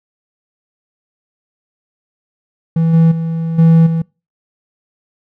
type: tone with level steps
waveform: triangle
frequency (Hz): 164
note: E3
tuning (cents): -9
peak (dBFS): -8 / -4 / -14 / -3 / -11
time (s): 2.76-4.02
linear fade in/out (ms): 5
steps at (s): 2.93 / 3.11 / 3.58 / 3.86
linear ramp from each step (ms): 10
effects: noise-tail reverb RT60 0.3 s tail -26 dB re dry